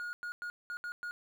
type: tone bursts at uneven times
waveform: triangle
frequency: 1437 Hz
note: F6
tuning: 49 cents sharp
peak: -35 dBFS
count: 6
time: 0-0.13 / 0.23-0.32 / 0.42-0.5 / 0.7-0.77 / 0.84-0.92 / 1.03-1.11 s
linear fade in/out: 0 ms
effects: 11-bit